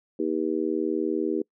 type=harmonic tone; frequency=80 Hz; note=D#2; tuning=49 cents sharp; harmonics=3 / 4 / 5 / 6; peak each=-32 / -27 / -28 / -33 dBFS; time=0.19-1.42 s; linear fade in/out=5 ms; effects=noise-tail reverb RT60 0.1 s tail -26 dB re dry